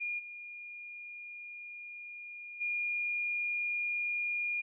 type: tone with level steps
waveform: sine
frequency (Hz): 2423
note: D#7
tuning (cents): -47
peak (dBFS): -33 / -43 / -31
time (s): 0-4.62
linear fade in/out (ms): 20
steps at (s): 0.18 / 2.6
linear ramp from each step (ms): 20
effects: none